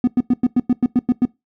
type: tone bursts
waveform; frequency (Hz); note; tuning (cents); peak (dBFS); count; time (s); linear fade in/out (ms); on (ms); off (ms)
triangle; 246.9; B3; 0; -8; 10; 0.04-1.253; 2; 34; 97
effects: noise-tail reverb RT60 0.2 s tail -23 dB re dry + tanh soft clip ceiling -6 dBFS